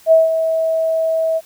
sine tone with ADSR envelope, 647 Hz, E5, 32 cents flat, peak -5 dBFS, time 0.06-1.41 s, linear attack 57 ms, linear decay 170 ms, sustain -9 dB, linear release 41 ms, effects white hiss -47 dBFS RMS until 1.45 s

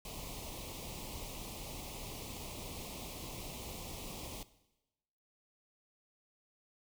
pink band-stop noise, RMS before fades -45 dBFS, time 0.05-4.43 s, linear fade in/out 2 ms, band 1100 to 2200 Hz, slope 48 dB/octave, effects noise-tail reverb RT60 1.0 s tail -17 dB re dry

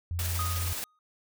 sine tone, 86.3 Hz, F2, 20 cents flat, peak -29 dBFS, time 0.11-0.73 s, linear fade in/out 0 ms
white noise with tremolo, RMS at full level -34 dBFS, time 0.19-0.84 s, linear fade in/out 0 ms, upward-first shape sine, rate 19 Hz, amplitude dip 30%
triangle tone with exponential decay, 1244.5 Hz, D#6, in tune, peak -28 dBFS, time 0.39-0.99 s, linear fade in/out 2 ms, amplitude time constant 130 ms
effects none

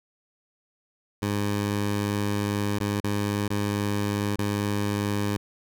15% pulse tone with dropouts, 102.4 Hz, G#2, 24 cents flat, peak -18 dBFS, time 1.22-5.37 s, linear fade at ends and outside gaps 5 ms, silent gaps 2.787-2.802 / 3.003-3.04 / 3.48-3.503 / 4.359-4.386 s, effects none

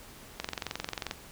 click train, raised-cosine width 0.2 ms, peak -15 dBFS, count 17, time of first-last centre 0.4-1.111 s, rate 22.5 Hz, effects pink hiss -50 dBFS RMS until 1.31 s

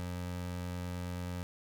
25% pulse tone, 89 Hz, F2, 33 cents sharp, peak -33 dBFS, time 0-1.43 s, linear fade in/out 0 ms, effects none

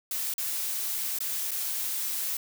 blue noise with dropouts, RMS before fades -31 dBFS, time 0.11-2.37 s, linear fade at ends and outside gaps 2 ms, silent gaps 0.339-0.38 / 1.187-1.204 / 1.509-1.515 s, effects none

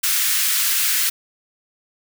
white high-pass noise, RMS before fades -19 dBFS, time 0.03-1.1 s, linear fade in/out 10 ms, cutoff 1400 Hz, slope 24 dB/octave, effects none

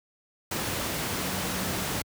sine tone in noise, 186 Hz, F#3, 9 cents sharp, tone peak -36 dBFS, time 1.13-1.86 s, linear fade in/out 5 ms, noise pink, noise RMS -30 dBFS, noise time 0.51-2.02 s, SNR -9 dB, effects high-pass 80 Hz 12 dB/octave

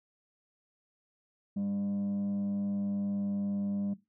sine tone with frequency modulation, 200.5 Hz, G3, 39 cents sharp, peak -27 dBFS, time 1.56-3.94 s, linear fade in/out 10 ms, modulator 97.5 Hz, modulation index 0.21, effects noise-tail reverb RT60 0.2 s tail -17 dB re dry + tanh soft clip ceiling -29 dBFS

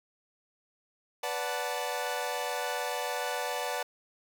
sawtooth chord, B minor seventh, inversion none, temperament equal with one note detuned, 493.9 / 580.9 / 740 / 880 Hz, B4 / D5 / F#5 / A5, 0 / -19 / 0 / 0 cents, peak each -33 dBFS, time 1.23-3.83 s, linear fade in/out 5 ms, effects none

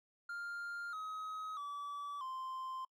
triangle tone with pitch steps, 1400 / 1269.1 / 1150.4 / 1042.8 Hz, F6 / D#6 / D6 / C6, +4 / +34 / -36 / -6 cents, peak -39 dBFS, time 0.29-2.85 s, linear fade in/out 5 ms, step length 640 ms, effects noise-tail reverb RT60 0.1 s tail -25 dB re dry

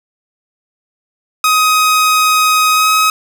sawtooth tone with pitch glide, 1258 to 1270.4 Hz, D#6 to D#6, +19 to +36 cents, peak -5 dBFS, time 1.44-3.1 s, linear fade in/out 2 ms, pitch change +17 cents, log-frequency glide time 2.71-2.89 s, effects none

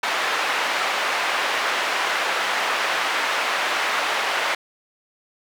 white band-pass noise, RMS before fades -23 dBFS, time 0.03-4.55 s, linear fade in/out 5 ms, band 610 to 2100 Hz, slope 12 dB/octave, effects none

